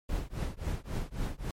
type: noise with tremolo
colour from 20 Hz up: brown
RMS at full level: -30 dBFS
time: 0.09-1.51 s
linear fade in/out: 2 ms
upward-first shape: triangle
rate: 3.7 Hz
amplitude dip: 100%
effects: MP3 64 kbps